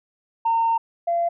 sine tone pair in turn, 914 / 684.7 Hz, A#5 / F5, -34 / -34 cents, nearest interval perfect fourth, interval 500 cents, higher first, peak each -16 / -18 dBFS, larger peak first, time 0.45-0.78 / 1.07-1.29 s, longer first, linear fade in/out 10 ms, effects tanh soft clip ceiling -13 dBFS

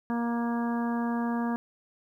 harmonic tone, 235.4 Hz, A#3, 17 cents sharp, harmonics 1 / 2 / 3 / 4 / 5 / 6 / 7, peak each -27 / -39 / -38 / -37 / -41 / -49 / -42 dBFS, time 0.1-1.56 s, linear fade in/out 0 ms, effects 11-bit

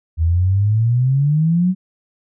sine exponential sweep, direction up, 78.9 to 189.4 Hz, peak -12 dBFS, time 0.17-1.75 s, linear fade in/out 50 ms, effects none

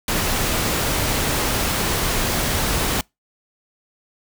pink noise, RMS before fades -21 dBFS, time 0.08-3.01 s, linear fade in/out 2 ms, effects noise-tail reverb RT60 0.2 s tail -26 dB re dry

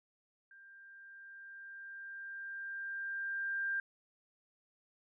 sine tone with level ramp, 1590 Hz, G6, 24 cents sharp, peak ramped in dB -55 to -32 dBFS, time 0.51-3.8 s, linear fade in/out 2 ms, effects none

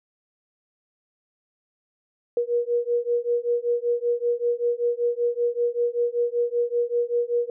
sine beating tone pair, 475.5 / 480.7 Hz, A#4 / B4, +34 / -47 cents, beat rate 5.2 Hz, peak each -24 / -24 dBFS, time 2.37-7.5 s, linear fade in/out 2 ms, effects none

